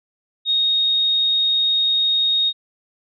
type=tone; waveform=sine; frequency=3729 Hz; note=A#7; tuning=in tune; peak=-15 dBFS; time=0.45-2.53 s; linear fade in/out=50 ms; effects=none